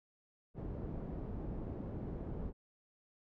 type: low-pass noise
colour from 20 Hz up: pink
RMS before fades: -42 dBFS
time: 0.54-2.53 s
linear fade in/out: 50 ms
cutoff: 440 Hz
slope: 12 dB/octave
effects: none